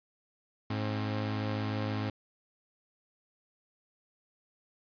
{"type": "tone pair together", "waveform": "sawtooth", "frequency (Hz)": [106.3, 267.3], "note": ["G#2", "C4"], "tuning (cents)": [41, 37], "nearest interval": "octave + major third", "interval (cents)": 1596, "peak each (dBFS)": [-28, -33], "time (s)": [0.7, 2.1], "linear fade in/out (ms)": 5, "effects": ["resampled to 11025 Hz"]}